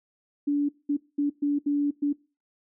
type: tone bursts at uneven times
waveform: sine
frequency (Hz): 288.4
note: D4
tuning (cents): -31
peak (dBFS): -21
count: 6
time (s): 0.47-0.69 / 0.89-0.97 / 1.18-1.3 / 1.42-1.59 / 1.66-1.91 / 2.02-2.13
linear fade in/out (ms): 10
effects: noise-tail reverb RT60 0.3 s tail -21 dB re dry